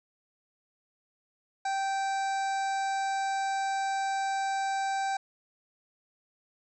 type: harmonic tone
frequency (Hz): 780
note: G5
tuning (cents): -9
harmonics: 1 / 2 / 3 / 5 / 6 / 7 / 8 / 9 / 10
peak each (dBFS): -28 / -37 / -44 / -46 / -49 / -51 / -51 / -53 / -48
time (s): 1.65-5.17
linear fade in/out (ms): 5
effects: none